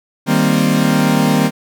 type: chord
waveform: 40% pulse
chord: C minor seventh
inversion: first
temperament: equal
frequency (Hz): 155.56 / 196 / 233.1 / 261.6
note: Eb3 / G3 / Bb3 / C4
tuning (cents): 0 / 0 / 0 / 0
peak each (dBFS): -16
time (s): 0.26-1.51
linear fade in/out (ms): 50
effects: none